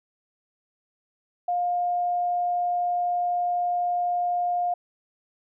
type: tone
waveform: sine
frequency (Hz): 708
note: F5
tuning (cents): +23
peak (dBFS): -22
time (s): 1.48-4.74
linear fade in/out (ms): 5
effects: none